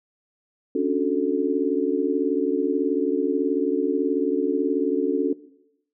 sine chord, D major seventh, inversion third, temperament just, 275.3 / 293.7 / 367.1 / 440.5 Hz, C#4 / D4 / F#4 / A4, -12 / 0 / -14 / +2 cents, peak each -25 dBFS, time 0.75-5.33 s, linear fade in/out 5 ms, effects noise-tail reverb RT60 0.8 s tail -18 dB re dry

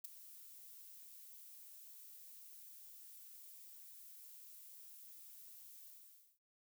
violet noise with ADSR envelope, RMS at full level -42 dBFS, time 0.04-6.39 s, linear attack 10 ms, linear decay 6 ms, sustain -15 dB, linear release 530 ms, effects none

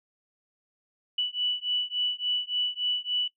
sine beating tone pair, 2960 / 2963.5 Hz, F#7 / F#7, 0 / +2 cents, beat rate 3.5 Hz, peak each -29 dBFS, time 1.18-3.28 s, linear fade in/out 5 ms, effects noise-tail reverb RT60 0.1 s tail -20 dB re dry

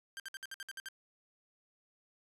sawtooth tone bursts, 1576 Hz, G6, 9 cents sharp, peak -38 dBFS, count 9, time 0.17-0.886 s, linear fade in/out 0 ms, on 28 ms, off 58 ms, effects resampled to 32000 Hz

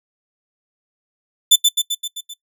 sawtooth tone with echo, 3520 Hz, A7, in tune, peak -3 dBFS, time 1.51-1.56 s, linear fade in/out 10 ms, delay 130 ms, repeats 6, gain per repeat -4 dB, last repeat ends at 2.34 s, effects noise-tail reverb RT60 0.1 s tail -20 dB re dry

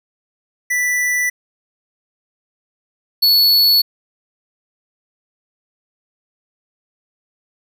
square tone pair in turn, 1975.5 / 4414 Hz, B6 / C#8, 0 / -8 cents, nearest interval octave + major second, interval 1392 cents, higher second, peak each -16 / -10 dBFS, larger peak second, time 0.7-1.3 / 3.22-3.82 s, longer neither, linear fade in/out 10 ms, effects none

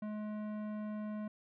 sine tone with tanh clipping, 212 Hz, G#3, 36 cents sharp, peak -40 dBFS, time 0.02-1.28 s, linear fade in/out 5 ms, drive 15 dB, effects none

